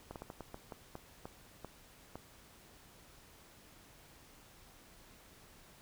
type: slowing click train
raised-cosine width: 1 ms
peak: -30 dBFS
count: 11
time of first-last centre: 0.11-2.156 s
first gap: 48 ms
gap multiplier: 1.3
effects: pink hiss -60 dBFS RMS until 5.81 s